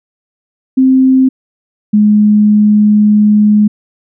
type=tone pair in turn; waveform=sine; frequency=261.6 / 209.9 Hz; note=C4 / G#3; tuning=0 / +19 cents; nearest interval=major third; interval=381 cents; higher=first; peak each=-4 dBFS; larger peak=neither; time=0.77-1.29 / 1.93-3.68 s; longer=second; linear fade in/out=10 ms; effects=none